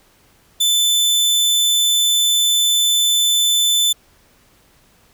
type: tone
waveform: sawtooth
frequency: 3520 Hz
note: A7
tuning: in tune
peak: -10 dBFS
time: 0.6-3.93 s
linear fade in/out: 10 ms
effects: pink hiss -54 dBFS RMS until 5.13 s